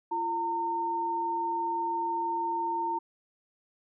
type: tone pair together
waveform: sine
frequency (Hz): 342 / 913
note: F4 / A#5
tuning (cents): -36 / -36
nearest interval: octave + perfect fourth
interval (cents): 1700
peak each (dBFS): -36 / -28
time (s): 0.11-2.99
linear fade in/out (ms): 10
effects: none